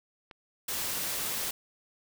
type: click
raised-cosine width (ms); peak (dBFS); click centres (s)
0.3; -30; 0.312
type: noise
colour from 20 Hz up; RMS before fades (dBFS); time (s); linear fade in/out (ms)
white; -33; 0.68-1.51; 5
effects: none